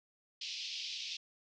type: band-pass noise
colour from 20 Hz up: white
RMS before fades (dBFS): -42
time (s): 0.41-1.17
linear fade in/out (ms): 5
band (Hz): 2500 to 5400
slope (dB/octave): 48
effects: none